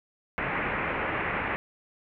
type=low-pass noise; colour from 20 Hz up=white; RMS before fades=-30 dBFS; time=0.38-1.56 s; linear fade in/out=0 ms; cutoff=2400 Hz; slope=48 dB/octave; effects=none